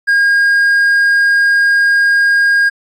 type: tone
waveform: triangle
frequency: 1624 Hz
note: G#6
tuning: 39 cents flat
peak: -6 dBFS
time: 0.07-2.7 s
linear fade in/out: 20 ms
effects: resampled to 24000 Hz